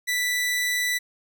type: tone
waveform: sawtooth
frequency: 1975.5 Hz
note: B6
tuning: in tune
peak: -19 dBFS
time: 0.07-0.99 s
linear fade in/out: 20 ms
effects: none